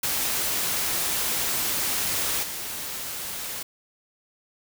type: noise with level steps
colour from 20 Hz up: white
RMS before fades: -26 / -33 dBFS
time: 0.03-3.63 s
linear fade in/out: 5 ms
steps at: 2.42 s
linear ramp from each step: 20 ms
effects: none